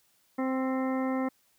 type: harmonic tone with a mistuned harmonic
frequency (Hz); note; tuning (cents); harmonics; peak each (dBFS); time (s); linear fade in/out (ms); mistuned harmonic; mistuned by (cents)
261.6; C4; 0; 1 / 2 / 3 / 4 / 5 / 7 / 8; -28 / -34 / -38 / -40 / -42 / -45 / -46; 0.38-1.29; 10; 5; +20
effects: white hiss -68 dBFS RMS until 1.58 s